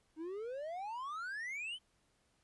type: exponential sweep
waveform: triangle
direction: up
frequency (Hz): 304.2 to 3136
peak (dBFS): -38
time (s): 0.16-1.79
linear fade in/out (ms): 50
effects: pink hiss -75 dBFS RMS until 2.43 s + resampled to 24000 Hz